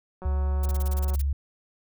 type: click train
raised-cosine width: 1 ms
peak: -27 dBFS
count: 173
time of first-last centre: 0.22-1.15 s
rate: 185 Hz
type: tone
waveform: sine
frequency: 70 Hz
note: C#2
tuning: 18 cents sharp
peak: -22 dBFS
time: 0.25-1.33 s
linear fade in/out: 5 ms
type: noise bursts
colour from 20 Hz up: blue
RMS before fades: -38 dBFS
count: 11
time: 0.63-1.218 s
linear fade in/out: 5 ms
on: 28 ms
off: 28 ms
effects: none